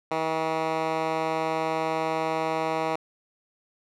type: tone with band-pass filter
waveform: 10% pulse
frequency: 160 Hz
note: D#3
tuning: 49 cents sharp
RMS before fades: -27 dBFS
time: 0.11-2.96 s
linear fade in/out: 5 ms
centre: 1000 Hz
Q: 0.71
effects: none